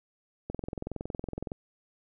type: click train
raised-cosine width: 2 ms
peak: -21 dBFS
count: 23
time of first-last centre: 0.5-1.519 s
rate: 21.6 Hz
effects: none